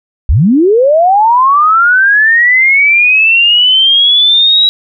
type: linear sweep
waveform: sine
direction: up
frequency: 48 to 3889 Hz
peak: -4 dBFS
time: 0.29-4.69 s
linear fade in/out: 0 ms
effects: none